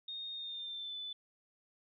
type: tone with pitch glide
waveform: sine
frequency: 3695 to 3500 Hz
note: A#7 to A7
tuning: -16 to -10 cents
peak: -40 dBFS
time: 0.08-1.13 s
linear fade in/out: 5 ms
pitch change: -94 cents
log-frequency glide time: 0.34-0.97 s
effects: none